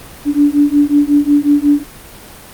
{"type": "beating tone pair", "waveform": "sine", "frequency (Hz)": [287.5, 293], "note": ["D4", "D4"], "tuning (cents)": [-37, -4], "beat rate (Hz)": 5.5, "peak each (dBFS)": -11, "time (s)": [0.25, 1.84], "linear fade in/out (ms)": 50, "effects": ["pink hiss -35 dBFS RMS until 2.53 s", "Opus 32 kbps"]}